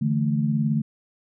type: chord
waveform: sine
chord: D suspended second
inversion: none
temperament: just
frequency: 146.83 / 165.19 / 220.2 Hz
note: D3 / E3 / A3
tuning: 0 / +4 / +2 cents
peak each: -23 / -28 / -23 dBFS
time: 0.01-0.82 s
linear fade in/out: 10 ms
effects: none